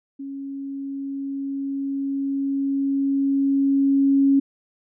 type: tone with level ramp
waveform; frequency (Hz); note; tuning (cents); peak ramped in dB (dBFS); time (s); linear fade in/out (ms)
sine; 275.4; C#4; -11; -30 to -13; 0.19-4.4; 10
effects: none